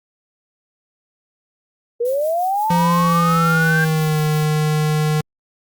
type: linear sweep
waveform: sine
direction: up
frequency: 460 to 1600 Hz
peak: -16 dBFS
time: 2-3.85 s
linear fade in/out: 10 ms
type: noise with tremolo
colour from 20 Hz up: violet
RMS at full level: -35 dBFS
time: 2.05-4.45 s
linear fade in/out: 2 ms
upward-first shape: triangle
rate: 5.7 Hz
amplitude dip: 60%
type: tone with pitch glide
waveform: square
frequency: 171.8 to 153.06 Hz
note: F3 to D#3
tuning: -28 to -28 cents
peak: -16 dBFS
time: 2.7-5.21 s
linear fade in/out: 5 ms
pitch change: -200 cents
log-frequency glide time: 3.03-4.21 s
effects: Opus 48 kbps